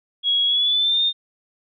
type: tone with pitch glide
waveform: sine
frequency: 3322 to 3644 Hz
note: G#7 to A#7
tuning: 0 to -40 cents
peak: -16 dBFS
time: 0.23-1.13 s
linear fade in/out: 50 ms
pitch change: +160 cents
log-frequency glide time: 0.46-1.02 s
effects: none